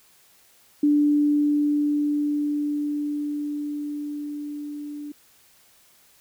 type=tone with level ramp; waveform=sine; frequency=293.7 Hz; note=D4; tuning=in tune; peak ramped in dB=-15 to -32 dBFS; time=0.83-5.12 s; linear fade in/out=5 ms; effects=white hiss -57 dBFS RMS until 6.2 s